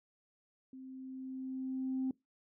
sine tone with level ramp, 261.6 Hz, C4, in tune, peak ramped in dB -47 to -30 dBFS, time 0.73-2.11 s, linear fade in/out 2 ms, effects noise-tail reverb RT60 0.2 s tail -23 dB re dry + tanh soft clip ceiling -28 dBFS

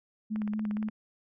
sine tone with vibrato, 212.2 Hz, G#3, 38 cents sharp, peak -29 dBFS, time 0.3-0.9 s, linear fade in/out 20 ms, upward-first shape square, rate 4.2 Hz, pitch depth 22 cents each way
click train, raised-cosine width 0.5 ms, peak -28 dBFS, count 10, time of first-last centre 0.36-0.886 s, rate 17.1 Hz
effects none

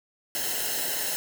white noise with comb filter, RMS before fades -29 dBFS, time 0.35-1.16 s, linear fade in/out 0 ms, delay 0.85 ms, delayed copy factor -0.75, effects none

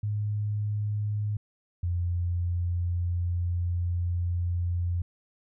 sine tone pair in turn, 104.6 / 87.53 Hz, G#2 / F2, +13 / +4 cents, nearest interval minor third, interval 309 cents, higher first, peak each -26 / -25 dBFS, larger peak second, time 0.03-1.37 / 1.83-5.02 s, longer second, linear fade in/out 5 ms, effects none

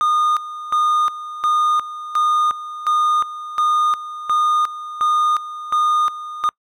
triangle tone with tremolo, 1223 Hz, D#6, 30 cents flat, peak -12 dBFS, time 0.01-6.49 s, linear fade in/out 0 ms, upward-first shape square, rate 1.4 Hz, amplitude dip 80%, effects noise-tail reverb RT60 0.1 s tail -26 dB re dry

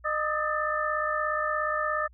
sine tone cluster, 610 / 1220 / 1277 / 1778 Hz, D#5 / D#6 / D#6 / A6, -34 / -34 / +45 / +18 cents, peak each -31 dBFS, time 0.04-2.08 s, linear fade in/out 20 ms, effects added 60 Hz sine -52 dBFS peak until 2.13 s

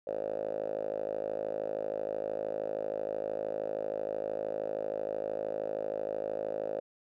5% pulse tone with band-pass filter, 53 Hz, G#1, 36 cents sharp, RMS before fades -35 dBFS, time 0.07-6.8 s, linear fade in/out 5 ms, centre 550 Hz, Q 6.8, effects none

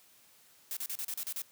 blue noise bursts, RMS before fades -37 dBFS, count 8, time 0.71-1.418 s, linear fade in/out 0 ms, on 57 ms, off 36 ms, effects white hiss -62 dBFS RMS until 1.51 s + high-pass 80 Hz 12 dB/octave

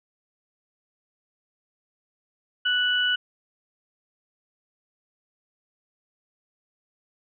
sine tone pair together, 1480 / 2958 Hz, F#6 / F#7, 0 / -1 cents, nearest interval octave, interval 1199 cents, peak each -23 dBFS, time 2.65-3.16 s, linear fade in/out 10 ms, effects none

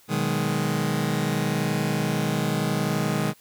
sawtooth chord, G# minor seventh, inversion first, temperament just, 124.59 / 155.74 / 186.89 / 207.7 Hz, B2 / D#3 / F#3 / G#3, +16 / +2 / +18 / 0 cents, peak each -26 / -22 / -28 / -23 dBFS, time 0.08-3.34 s, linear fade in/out 50 ms, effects white hiss -56 dBFS RMS until 3.4 s

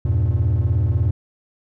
triangle chord, E diminished, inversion none, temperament just, 82.41 / 98.89 / 118.67 Hz, E2 / G2 / Bb2, 0 / +16 / +31 cents, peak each -17 dBFS, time 0.05-1.11 s, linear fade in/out 5 ms, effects tanh soft clip ceiling -10 dBFS

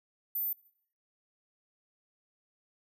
sine tone, 14080 Hz, A9, in tune, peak -28 dBFS, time 0.35-0.53 s, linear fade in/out 5 ms, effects noise-tail reverb RT60 0.5 s tail -19 dB re dry + tanh soft clip ceiling -29 dBFS

